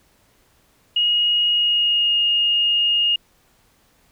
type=tone with pitch glide; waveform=sine; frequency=2879 to 2848 Hz; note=F#7 to F7; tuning=-48 to +33 cents; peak=-15 dBFS; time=0.96-3.16 s; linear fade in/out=5 ms; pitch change=-19 cents; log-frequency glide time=1.51-2.17 s; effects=pink hiss -59 dBFS RMS until 4.11 s